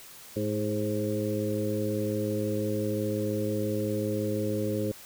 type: harmonic tone with a mistuned harmonic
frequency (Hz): 105.7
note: G#2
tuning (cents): +31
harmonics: 1 / 2 / 3 / 4 / 5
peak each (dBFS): -33 / -33 / -33 / -33 / -33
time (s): 0.36-4.92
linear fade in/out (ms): 5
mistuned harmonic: 4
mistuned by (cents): -28
effects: white hiss -48 dBFS RMS until 5.05 s